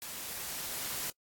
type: noise with level ramp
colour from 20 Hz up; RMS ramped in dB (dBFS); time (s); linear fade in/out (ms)
white; -42 to -36; 0.02-1.1; 0
effects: noise-tail reverb RT60 0.1 s tail -26 dB re dry + AAC 64 kbps